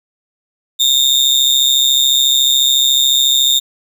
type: tone with amplitude modulation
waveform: 35% pulse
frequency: 3651 Hz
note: A#7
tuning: 37 cents flat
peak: -4 dBFS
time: 0.79-3.6 s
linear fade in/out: 20 ms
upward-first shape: sine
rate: 134 Hz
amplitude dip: 80%
effects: none